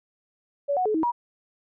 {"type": "tone with pitch steps", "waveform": "sine", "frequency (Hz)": [568, 735, 428.5, 319, 958], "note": ["C#5", "F#5", "A4", "D#4", "A#5"], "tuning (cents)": [42, -12, -46, 43, 47], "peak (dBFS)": -21, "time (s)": [0.68, 1.12], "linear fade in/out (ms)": 20, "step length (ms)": 88, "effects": []}